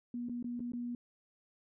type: tone with dropouts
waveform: sine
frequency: 241.2 Hz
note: B3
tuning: 41 cents flat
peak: -36 dBFS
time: 0.14-0.95 s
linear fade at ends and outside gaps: 2 ms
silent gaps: 0.287-0.295 / 0.427-0.443 / 0.595-0.603 / 0.72-0.734 s
effects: none